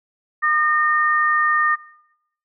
sine tone pair together, 1214.4 / 1833 Hz, D#6 / A#6, -42 / -30 cents, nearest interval perfect fifth, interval 712 cents, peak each -18 dBFS, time 0.42-1.76 s, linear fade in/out 20 ms, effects noise-tail reverb RT60 0.8 s tail -20 dB re dry

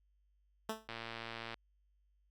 10% pulse tone with exponential decay, 220 Hz, A3, in tune, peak -26 dBFS, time 0.69-0.88 s, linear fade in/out 5 ms, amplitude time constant 40 ms
click train, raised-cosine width 0.3 ms, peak -27 dBFS, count 76, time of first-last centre 0.89-1.542 s, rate 115 Hz
effects added 50 Hz sine -70 dBFS peak until 2.3 s

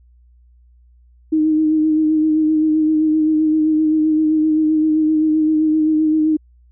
sine tone with vibrato, 311.1 Hz, D#4, in tune, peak -12 dBFS, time 1.32-6.37 s, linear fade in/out 10 ms, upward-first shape sine, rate 7.7 Hz, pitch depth 25 cents each way, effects added 60 Hz sine -47 dBFS peak until 6.71 s

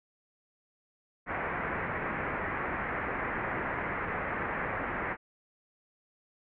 white low-pass noise, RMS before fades -34 dBFS, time 1.26-5.17 s, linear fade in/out 50 ms, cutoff 2100 Hz, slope 48 dB/octave, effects none

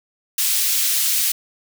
white high-pass noise, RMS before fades -19 dBFS, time 0.38-1.32 s, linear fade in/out 5 ms, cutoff 2700 Hz, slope 12 dB/octave, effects none

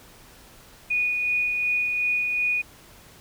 sine tone with tremolo, 2465 Hz, D#7, 17 cents flat, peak -20 dBFS, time 0.9-2.62 s, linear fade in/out 10 ms, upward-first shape sine, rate 2.7 Hz, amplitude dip 30%, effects pink hiss -50 dBFS RMS until 3.2 s

